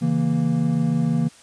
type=chord; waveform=triangle; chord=A# diminished; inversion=first; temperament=equal; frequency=138.59 / 164.81 / 233.1 Hz; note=C#3 / E3 / A#3; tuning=0 / 0 / 0 cents; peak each=-23 / -19 / -20 dBFS; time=0.01-1.29 s; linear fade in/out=20 ms; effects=white hiss -49 dBFS RMS until 1.42 s + resampled to 22050 Hz